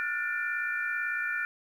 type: tone cluster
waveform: sine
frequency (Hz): 1391 / 1449 / 1779 / 2372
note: F6 / F#6 / A6 / D7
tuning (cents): -7 / -37 / +19 / +17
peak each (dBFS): -38 / -32 / -33 / -37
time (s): 0-1.45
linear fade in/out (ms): 0
effects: 10-bit